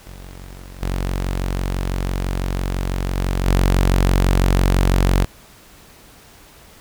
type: tone with level steps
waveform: sawtooth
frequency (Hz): 46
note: F#1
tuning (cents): -9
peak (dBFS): -31 / -16 / -14 / -9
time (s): 0.06-5.25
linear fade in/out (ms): 10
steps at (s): 0.82 / 3.17 / 3.46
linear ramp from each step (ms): 5
effects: pink hiss -46 dBFS RMS until 6.8 s